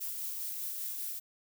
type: noise with tremolo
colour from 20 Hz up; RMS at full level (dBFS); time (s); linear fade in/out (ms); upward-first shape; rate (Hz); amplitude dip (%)
violet; -37; 0-1.2; 20; sine; 5; 25
effects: none